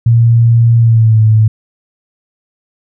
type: tone with pitch glide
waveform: sine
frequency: 116.54 to 109.37 Hz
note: A#2 to A2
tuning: 0 to -10 cents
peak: -4 dBFS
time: 0.06-1.48 s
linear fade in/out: 5 ms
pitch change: -110 cents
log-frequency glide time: 0.78-1.2 s
effects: none